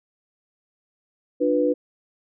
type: chord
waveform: sine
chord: B diminished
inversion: first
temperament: just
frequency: 296.3 / 355.6 / 493.9 Hz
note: D4 / F4 / B4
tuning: +15 / +31 / 0 cents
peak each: -22 / -26 / -20 dBFS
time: 1.4-1.74 s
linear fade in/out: 20 ms
effects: none